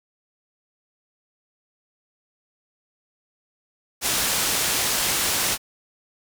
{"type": "low-pass noise", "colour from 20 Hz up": "white", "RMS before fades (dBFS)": -23, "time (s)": [4.01, 5.58], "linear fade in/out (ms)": 50, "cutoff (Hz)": 11000, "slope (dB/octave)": 12, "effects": []}